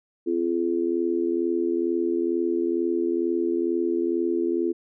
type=tone with amplitude modulation; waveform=sine; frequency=341.8 Hz; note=F4; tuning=37 cents flat; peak=-17 dBFS; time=0.26-4.73 s; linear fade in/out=20 ms; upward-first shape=sine; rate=82.2 Hz; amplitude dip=95%; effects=none